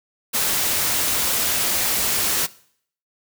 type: noise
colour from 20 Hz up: white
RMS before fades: -21 dBFS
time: 0.33-2.47 s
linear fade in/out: 20 ms
effects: noise-tail reverb RT60 0.6 s tail -20 dB re dry